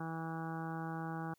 harmonic tone, 162.9 Hz, E3, 20 cents flat, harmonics 1 / 2 / 3 / 4 / 5 / 6 / 7 / 8 / 9 / 10, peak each -41 / -45 / -52 / -55 / -45 / -55 / -50 / -55 / -50 / -60 dBFS, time 0-1.34 s, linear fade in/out 5 ms, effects white hiss -75 dBFS RMS until 1.38 s

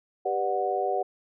sine chord, G major seventh, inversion none, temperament just, 392 / 490 / 588 / 735 Hz, G4 / B4 / D5 / F#5, 0 / -14 / +2 / -12 cents, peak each -30 / -32 / -32 / -27 dBFS, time 0.25-1.03 s, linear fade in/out 10 ms, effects none

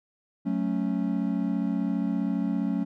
triangle chord, F# minor, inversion none, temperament equal, 185 / 220 / 277.2 Hz, F#3 / A3 / C#4, 0 / 0 / 0 cents, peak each -27 dBFS, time 0.45-2.85 s, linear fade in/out 20 ms, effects none

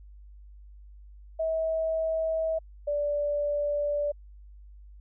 sine tone pair in turn, 644 / 583.4 Hz, E5 / D5, -41 / -12 cents, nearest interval major second, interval 171 cents, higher first, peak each -25 dBFS, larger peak neither, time 1.39-2.59 / 2.87-4.12 s, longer second, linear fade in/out 10 ms, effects added 50 Hz sine -46 dBFS peak until 5 s

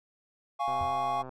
triangle chord, Db major, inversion first, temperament equal with one note detuned, 698.5 / 827.7 / 1108.7 Hz, F5 / Ab5 / Db6, 0 / -6 / 0 cents, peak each -30 dBFS, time 0.59-1.23 s, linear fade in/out 20 ms
click train, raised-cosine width 1 ms, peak -29 dBFS, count 80, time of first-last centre 0.68-1.292 s, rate 129 Hz
sine tone with exponential decay, 87.31 Hz, F2, in tune, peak -32 dBFS, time 0.81-0.99 s, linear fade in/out 0 ms, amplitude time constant 38 ms
effects none

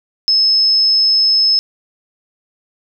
sine tone, 5200 Hz, E8, 24 cents flat, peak -9 dBFS, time 0.28-1.59 s, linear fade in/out 0 ms, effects none

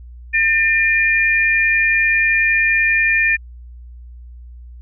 sine tone pair together, 1802.6 / 2404 Hz, A6 / D7, +41 / +40 cents, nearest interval perfect fourth, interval 499 cents, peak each -15 dBFS, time 0.33-3.37 s, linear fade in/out 20 ms, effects added 60 Hz sine -34 dBFS peak until 4.81 s

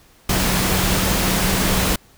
sine tone in noise, 187.6 Hz, F#3, 24 cents sharp, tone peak -23 dBFS, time 0.29-1.96 s, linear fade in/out 5 ms, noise pink, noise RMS -19 dBFS, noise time 0.29-1.96 s, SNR -7 dB, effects pink hiss -52 dBFS RMS until 2.17 s

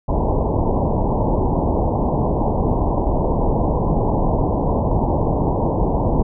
pink low-pass noise, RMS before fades -18 dBFS, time 0.08-6.23 s, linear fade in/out 10 ms, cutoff 1000 Hz, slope 96 dB/octave, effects none

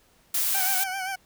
blue noise, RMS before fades -25 dBFS, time 0.34-0.84 s, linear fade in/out 5 ms
20% pulse tone with vibrato, 762 Hz, G5, 49 cents flat, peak -24 dBFS, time 0.54-1.16 s, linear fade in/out 10 ms, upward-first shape sine, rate 7.6 Hz, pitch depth 58 cents each way
effects pink hiss -61 dBFS RMS until 1.25 s

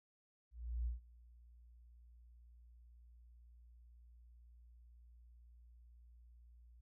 sine tone with ADSR envelope, 59 Hz, A#1, 22 cents sharp, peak -35 dBFS, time 0.51-6.81 s, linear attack 350 ms, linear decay 140 ms, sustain -24 dB, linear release 8 ms, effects none

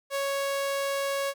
sawtooth tone, 554.4 Hz, C#5, in tune, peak -23 dBFS, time 0.1-1.34 s, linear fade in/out 50 ms, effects none

